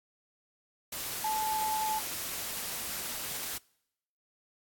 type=tone in noise; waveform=sine; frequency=869 Hz; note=A5; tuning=22 cents flat; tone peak=-29 dBFS; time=1.24-1.99 s; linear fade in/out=5 ms; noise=white; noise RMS=-37 dBFS; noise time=0.92-3.58 s; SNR=+5 dB; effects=noise-tail reverb RT60 0.8 s tail -25 dB re dry + AAC 64 kbps